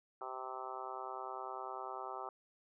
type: harmonic tone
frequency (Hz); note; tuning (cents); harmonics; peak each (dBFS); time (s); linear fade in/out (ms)
130; C3; -11; 3 / 4 / 5 / 6 / 7 / 8 / 9 / 10; -50 / -53 / -51 / -47 / -49 / -51 / -49 / -49; 0.21-2.29; 2
effects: none